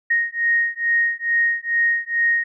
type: beating tone pair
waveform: sine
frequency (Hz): 1864.7 / 1867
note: A#6 / A#6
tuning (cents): 0 / +2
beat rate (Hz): 2.3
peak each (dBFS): -20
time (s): 0.1-2.44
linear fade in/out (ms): 10
effects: none